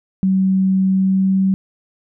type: tone with pitch glide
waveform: sine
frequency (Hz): 190 to 191.43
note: F#3 to G3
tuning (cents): +46 to -41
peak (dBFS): -12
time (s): 0.23-1.54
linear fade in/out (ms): 0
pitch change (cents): +13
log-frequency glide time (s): 0.88-1.38
effects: none